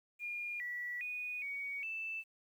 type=tone with pitch steps; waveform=sine; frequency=2419 / 1950 / 2475 / 2246 / 2646 Hz; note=D#7 / B6 / D#7 / C#7 / E7; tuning=-49 / -23 / -10 / +22 / +6 cents; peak=-38 dBFS; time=0.19-2.24 s; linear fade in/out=50 ms; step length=410 ms; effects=11-bit